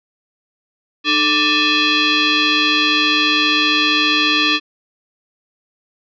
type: tone with frequency modulation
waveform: sine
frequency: 434.5 Hz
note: A4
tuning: 22 cents flat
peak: -12 dBFS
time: 1.04-4.6 s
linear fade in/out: 50 ms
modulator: 737 Hz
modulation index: 5.2
effects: none